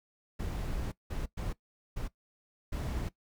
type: noise bursts at uneven times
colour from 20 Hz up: brown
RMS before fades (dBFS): -35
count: 5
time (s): 0.39-0.92 / 1.1-1.26 / 1.37-1.53 / 1.96-2.08 / 2.72-3.09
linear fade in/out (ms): 10
effects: noise-tail reverb RT60 0.1 s tail -18 dB re dry

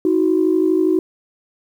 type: tone pair together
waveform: sine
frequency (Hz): 317.8 / 370.2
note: D#4 / F#4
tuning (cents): +37 / +1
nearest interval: minor third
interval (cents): 264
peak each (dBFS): -15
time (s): 0.05-0.99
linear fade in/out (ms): 2
effects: tanh soft clip ceiling -6 dBFS + 8-bit

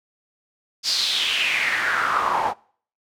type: noise with band-pass filter sweep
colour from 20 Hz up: pink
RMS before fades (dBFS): -22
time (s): 0.83-2.54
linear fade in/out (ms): 50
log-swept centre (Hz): 5000 to 800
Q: 5.1
effects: noise-tail reverb RT60 0.5 s tail -24 dB re dry

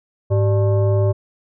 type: tone with frequency modulation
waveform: sine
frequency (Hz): 103.83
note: G#2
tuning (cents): 0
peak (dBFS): -13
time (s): 0.3-1.13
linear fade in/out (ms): 20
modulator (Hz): 489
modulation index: 0.73
effects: none

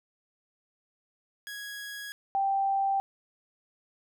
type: tone pair in turn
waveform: sawtooth / sine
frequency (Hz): 1661.2 / 784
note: G#6 / G5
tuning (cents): 0 / 0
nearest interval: octave + minor second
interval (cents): 1300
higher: first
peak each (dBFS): -34 / -24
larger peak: second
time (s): 1.47-2.12 / 2.35-3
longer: neither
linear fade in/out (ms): 0
effects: none

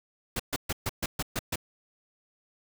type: noise bursts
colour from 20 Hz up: pink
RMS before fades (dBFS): -30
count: 8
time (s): 0.36-1.558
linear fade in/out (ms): 5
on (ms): 36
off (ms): 130
effects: none

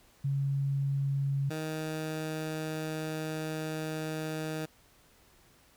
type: tone pair in turn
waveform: sine / 15% pulse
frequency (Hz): 138.59 / 156.73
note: C#3 / D#3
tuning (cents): 0 / +13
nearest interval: major second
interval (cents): 213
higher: second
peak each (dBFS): -27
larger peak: neither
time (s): 0.24-1.5 / 1.5-4.66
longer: second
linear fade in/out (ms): 10
effects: pink hiss -62 dBFS RMS until 5.76 s

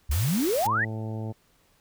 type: exponential sweep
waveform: sine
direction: up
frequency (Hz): 61.74 to 2010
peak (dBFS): -22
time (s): 0.09-0.85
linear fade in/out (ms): 10
type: noise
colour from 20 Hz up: white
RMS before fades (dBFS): -34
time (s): 0.11-0.67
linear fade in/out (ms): 5
type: harmonic tone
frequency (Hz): 110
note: A2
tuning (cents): 0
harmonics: 1 / 2 / 3 / 4 / 5 / 6 / 7 / 8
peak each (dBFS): -31 / -37 / -41 / -43 / -45 / -47 / -48 / -49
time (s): 0.65-1.33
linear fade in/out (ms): 20
effects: pink hiss -64 dBFS RMS until 1.8 s

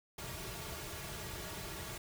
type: noise with comb filter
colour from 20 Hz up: pink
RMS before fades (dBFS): -44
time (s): 0.18-1.98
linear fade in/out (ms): 5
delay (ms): 3.9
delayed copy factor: -0.7
effects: none

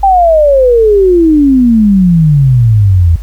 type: exponential sweep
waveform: sine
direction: down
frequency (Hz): 800 to 80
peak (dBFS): -3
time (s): 0.03-3.16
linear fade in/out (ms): 5
effects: added 51 Hz sine -18 dBFS peak until 3.22 s + pink hiss -42 dBFS RMS until 3.22 s

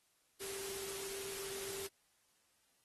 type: tone in noise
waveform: sine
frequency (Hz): 392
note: G4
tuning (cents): 0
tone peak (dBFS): -46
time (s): 0.4-1.88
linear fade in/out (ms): 20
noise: white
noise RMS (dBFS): -45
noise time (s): 0.4-1.88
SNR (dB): -4
effects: white hiss -75 dBFS RMS until 2.84 s + AAC 32 kbps

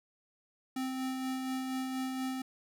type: tone with tremolo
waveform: square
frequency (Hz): 260.7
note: C4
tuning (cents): -6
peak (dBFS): -33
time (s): 0.76-2.42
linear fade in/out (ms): 5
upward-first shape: sine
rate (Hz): 4.2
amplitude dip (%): 30
effects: none

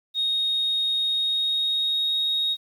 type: tone with pitch glide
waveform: sine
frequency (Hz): 3729 to 3753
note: A#7 to A#7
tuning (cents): 0 to +11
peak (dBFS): -20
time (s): 0.14-2.57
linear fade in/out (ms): 50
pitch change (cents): +11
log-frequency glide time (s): 1.03-2.14
effects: tanh soft clip ceiling -17 dBFS + 9-bit

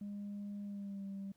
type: tone with pitch glide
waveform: sine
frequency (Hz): 203.5 to 196.23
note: G#3 to G3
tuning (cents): -35 to +2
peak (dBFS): -39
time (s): 0.01-1.32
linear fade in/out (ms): 5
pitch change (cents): -63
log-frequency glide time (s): 0.63-1.05
effects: tanh soft clip ceiling -39 dBFS + pink hiss -75 dBFS RMS until 1.36 s

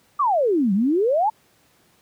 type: exponential two-way sweep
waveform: sine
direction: down then up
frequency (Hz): 1230 to 184.5 to 910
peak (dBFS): -16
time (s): 0.19-1.3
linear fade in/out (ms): 10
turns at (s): 0.73
effects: pink hiss -59 dBFS RMS until 2.01 s + high-pass 100 Hz 12 dB/octave

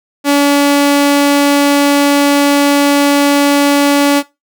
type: tone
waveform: sawtooth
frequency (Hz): 285.1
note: C#4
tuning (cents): +49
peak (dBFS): -3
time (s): 0.24-4.23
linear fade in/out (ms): 50
effects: noise-tail reverb RT60 0.2 s tail -17 dB re dry

